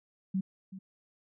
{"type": "tone with echo", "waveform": "sine", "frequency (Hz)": 190.3, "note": "F#3", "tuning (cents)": 49, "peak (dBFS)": -27, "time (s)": [0.34, 0.41], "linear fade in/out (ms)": 10, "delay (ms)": 380, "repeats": 1, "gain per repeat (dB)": -14, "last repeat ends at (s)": 0.79, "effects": []}